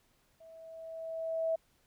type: tone with level ramp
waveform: sine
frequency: 651 Hz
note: E5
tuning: 22 cents flat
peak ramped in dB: -52 to -27 dBFS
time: 0.4-1.56 s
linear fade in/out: 10 ms
effects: pink hiss -71 dBFS RMS until 1.86 s